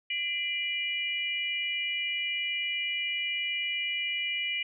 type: tone cluster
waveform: sine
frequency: 2035 / 2376 / 2924 Hz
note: C7 / D7 / F#7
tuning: -49 / +20 / -21 cents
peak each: -37 / -32 / -32 dBFS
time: 0.1-4.63 s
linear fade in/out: 5 ms
effects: none